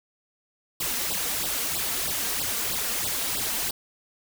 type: noise with flanger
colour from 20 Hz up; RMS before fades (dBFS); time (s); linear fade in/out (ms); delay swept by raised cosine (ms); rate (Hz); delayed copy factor
white; -28; 0.8-3.71; 5; 0.22 to 4.42; 3.1; +1
effects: none